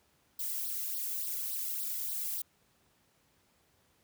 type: noise with flanger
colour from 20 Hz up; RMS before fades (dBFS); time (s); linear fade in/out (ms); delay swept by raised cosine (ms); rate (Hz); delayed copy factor
violet; -36; 0.39-2.42; 5; 0.21 to 1.51; 3.5; +1
effects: pink hiss -70 dBFS RMS until 4.03 s + high-pass 60 Hz 12 dB/octave